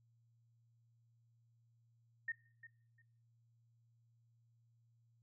sine tone with echo, 1836 Hz, A#6, 27 cents flat, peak -37 dBFS, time 2.28-2.32 s, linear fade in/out 5 ms, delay 350 ms, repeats 2, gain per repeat -15 dB, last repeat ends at 3.02 s, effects noise-tail reverb RT60 0.6 s tail -20 dB re dry + added 116 Hz sine -70 dBFS peak until 5.22 s

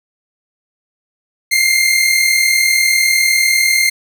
sawtooth tone pair together, 2089 / 2129 Hz, C7 / C7, -3 / +30 cents, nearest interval unison, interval 33 cents, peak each -10 dBFS, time 1.51-3.9 s, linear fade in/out 10 ms, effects none

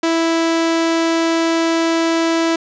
sawtooth tone, 329.6 Hz, E4, in tune, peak -10 dBFS, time 0.03-2.56 s, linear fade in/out 5 ms, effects resampled to 16000 Hz + 8-bit

